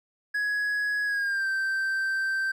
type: tone with pitch glide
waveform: triangle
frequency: 1673 to 1561 Hz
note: G#6 to G6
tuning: +12 to -8 cents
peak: -23 dBFS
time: 0.34-2.52 s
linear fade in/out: 10 ms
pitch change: -120 cents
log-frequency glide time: 1.05-1.48 s
effects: none